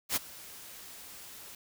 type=noise with ADSR envelope; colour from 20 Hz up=white; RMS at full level=-27 dBFS; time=0.09-1.55 s; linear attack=70 ms; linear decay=21 ms; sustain=-21 dB; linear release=3 ms; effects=none